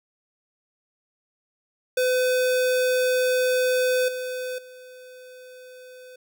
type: tone with level steps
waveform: square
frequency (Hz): 506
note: B4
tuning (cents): +42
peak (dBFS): -20 / -29 / -43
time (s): 1.97-6.16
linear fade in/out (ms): 5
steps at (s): 4.08 / 4.58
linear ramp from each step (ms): 5
effects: none